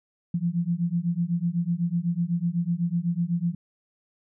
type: beating tone pair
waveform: sine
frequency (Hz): 167.9 / 175.9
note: E3 / F3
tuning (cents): +32 / +13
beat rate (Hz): 8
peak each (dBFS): -26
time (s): 0.34-3.55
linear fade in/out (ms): 5
effects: none